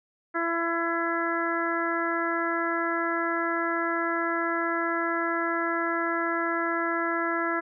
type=harmonic tone; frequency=335.6 Hz; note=E4; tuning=31 cents sharp; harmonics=1 / 2 / 3 / 4 / 5 / 6; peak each=-30 / -33 / -34 / -30 / -31 / -37 dBFS; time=0.34-7.61 s; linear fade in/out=20 ms; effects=none